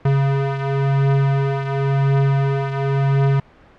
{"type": "beating tone pair", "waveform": "square", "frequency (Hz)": [137.4, 138.34], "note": ["C#3", "C#3"], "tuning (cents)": [-15, -3], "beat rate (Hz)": 0.94, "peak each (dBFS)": [-17, -23], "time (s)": [0.05, 3.4], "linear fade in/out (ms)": 5, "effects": ["pink hiss -48 dBFS RMS until 3.78 s", "low-pass 2000 Hz 12 dB/octave"]}